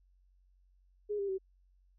sine tone with pitch steps, 415.3 / 398.2 / 381.7 Hz, G#4 / G4 / G4, 0 / +27 / -46 cents, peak -32 dBFS, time 1.09-1.384 s, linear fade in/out 20 ms, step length 98 ms, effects added 46 Hz sine -64 dBFS peak until 1.98 s

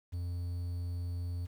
triangle tone with quantisation, 87.7 Hz, F2, 8 cents sharp, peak -32 dBFS, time 0.12-1.47 s, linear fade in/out 20 ms, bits 10, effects none

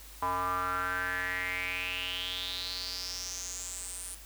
square tone with band-pass filter sweep, 91.1 Hz, F#2, 26 cents flat, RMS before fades -35 dBFS, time 0.22-4.15 s, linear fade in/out 5 ms, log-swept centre 1000 to 9700 Hz, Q 6.7, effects added 50 Hz sine -50 dBFS peak until 4.25 s + white hiss -51 dBFS RMS until 4.25 s

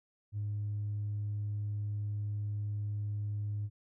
triangle tone with tanh clipping, 103.83 Hz, G#2, in tune, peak -33 dBFS, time 0.32-3.7 s, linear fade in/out 50 ms, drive 5 dB, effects none

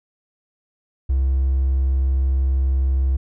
triangle tone with hard clipping, 66.3 Hz, C2, 23 cents sharp, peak -16 dBFS, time 1.09-3.17 s, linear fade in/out 10 ms, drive 4 dB, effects none

